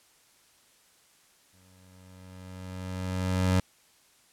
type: tone with exponential growth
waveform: 25% pulse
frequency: 92.5 Hz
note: F#2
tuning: in tune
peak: -17 dBFS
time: 1.53-3.6 s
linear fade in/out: 5 ms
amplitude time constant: 450 ms
effects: white hiss -62 dBFS RMS until 4.32 s + low-pass 11000 Hz 12 dB/octave